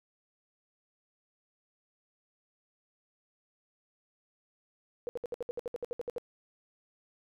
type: tone bursts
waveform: sine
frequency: 482.7 Hz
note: B4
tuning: 40 cents flat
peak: -32 dBFS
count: 14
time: 5.07-6.182 s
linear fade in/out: 0 ms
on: 20 ms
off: 64 ms
effects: none